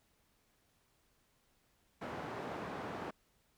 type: band-pass noise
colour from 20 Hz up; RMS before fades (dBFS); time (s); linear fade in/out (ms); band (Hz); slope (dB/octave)
white; -43; 2.01-3.11; 10; 110 to 940; 12
effects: pink hiss -74 dBFS RMS until 3.57 s